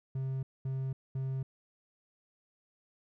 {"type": "tone bursts", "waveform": "triangle", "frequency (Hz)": 132.8, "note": "C3", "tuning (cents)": 26, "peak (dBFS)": -30, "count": 3, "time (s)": [0.15, 1.43], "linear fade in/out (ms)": 5, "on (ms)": 280, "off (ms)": 220, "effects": []}